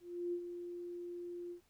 sine tone with ADSR envelope, 349.9 Hz, F4, 3 cents sharp, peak -34 dBFS, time 0-1.61 s, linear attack 330 ms, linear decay 71 ms, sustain -8 dB, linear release 99 ms, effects pink hiss -73 dBFS RMS until 1.69 s

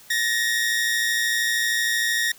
sawtooth tone pair together, 1760 / 1873 Hz, A6 / A#6, 0 / +8 cents, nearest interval minor second, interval 108 cents, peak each -23 / -18 dBFS, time 0.1-2.32 s, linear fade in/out 5 ms, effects white hiss -49 dBFS RMS until 2.38 s

